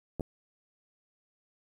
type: clicks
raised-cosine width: 2 ms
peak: -21 dBFS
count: 2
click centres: 0.197 / 0.208 s
effects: 9-bit